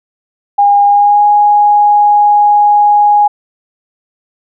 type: tone with pitch glide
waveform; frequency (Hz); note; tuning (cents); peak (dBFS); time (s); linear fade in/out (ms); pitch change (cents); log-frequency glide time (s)
sine; 812 to 828.1; G#5 to G#5; -39 to -5; -4; 0.58-3.28; 10; +34; 0.86-1.25
effects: none